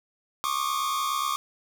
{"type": "tone cluster", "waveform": "45% pulse", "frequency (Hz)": [1086, 1154, 1223], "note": ["C#6", "D6", "D#6"], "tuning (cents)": [-36, -31, -30], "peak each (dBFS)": -30, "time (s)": [0.44, 1.36], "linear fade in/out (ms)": 0, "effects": []}